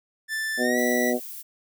45% pulse tone with pitch glide, 1763 to 1956.2 Hz, A6 to B6, +3 to -17 cents, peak -26 dBFS, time 0.28-1.14 s, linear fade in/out 50 ms, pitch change +180 cents, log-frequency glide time 0.6-0.78 s
harmonic tone, 123.47 Hz, B2, in tune, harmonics 2 / 3 / 4 / 5 / 6, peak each -25 / -28 / -28 / -28 / -34 dBFS, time 0.57-1.2 s, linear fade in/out 50 ms
violet noise, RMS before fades -38 dBFS, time 0.77-1.43 s, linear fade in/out 20 ms
effects none

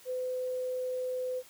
sine tone, 507 Hz, B4, 45 cents sharp, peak -31 dBFS, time 0.05-1.43 s, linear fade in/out 50 ms, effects white hiss -56 dBFS RMS until 1.49 s

